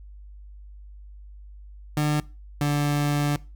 30% pulse tone pair in turn, 149.9 / 145.72 Hz, D3 / D3, +36 / -13 cents, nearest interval unison, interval 49 cents, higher first, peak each -18 dBFS, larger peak neither, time 1.97-2.2 / 2.61-3.36 s, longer second, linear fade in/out 2 ms, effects noise-tail reverb RT60 0.3 s tail -21 dB re dry + added 50 Hz sine -41 dBFS peak until 3.55 s

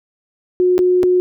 sine tone with dropouts, 362.7 Hz, F#4, 34 cents flat, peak -10 dBFS, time 0.6-1.2 s, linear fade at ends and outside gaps 0 ms, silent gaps 0.78-0.79 / 1.031-1.037 s, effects none

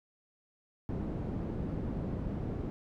white low-pass noise, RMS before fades -36 dBFS, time 0.89-2.7 s, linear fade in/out 0 ms, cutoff 240 Hz, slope 12 dB/octave, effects none

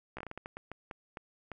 slowing click train, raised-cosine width 0.5 ms, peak -26 dBFS, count 13, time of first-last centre 0.17-1.517 s, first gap 15 ms, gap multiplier 1.33, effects none

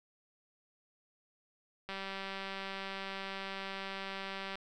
click train, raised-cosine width 0.3 ms, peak -25 dBFS, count 518, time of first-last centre 1.89-4.555 s, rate 194 Hz, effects none

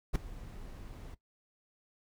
brown noise with ADSR envelope, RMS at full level -26 dBFS, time 0.13-1.15 s, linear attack 27 ms, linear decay 3 ms, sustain -20 dB, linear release 14 ms, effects noise-tail reverb RT60 0.1 s tail -17 dB re dry

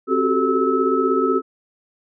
sine tone cluster, 265.6 / 370.7 / 386.9 / 436.5 / 1300 Hz, C4 / F#4 / G4 / A4 / E6, +26 / +3 / -23 / -14 / -24 cents, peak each -22 dBFS, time 0.07-1.42 s, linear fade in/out 50 ms, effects none

